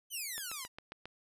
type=exponential sweep; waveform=5% pulse; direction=down; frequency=3136 to 932.3 Hz; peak=-28 dBFS; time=0.1-0.68 s; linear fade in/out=50 ms
type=click train; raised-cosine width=0.3 ms; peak=-28 dBFS; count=6; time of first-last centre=0.38-1.056 s; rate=7.4 Hz
effects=resampled to 32000 Hz